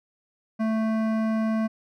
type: tone with hard clipping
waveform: sine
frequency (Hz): 220.8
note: A3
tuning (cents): +6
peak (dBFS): -24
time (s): 0.59-1.68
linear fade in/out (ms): 20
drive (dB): 14
effects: none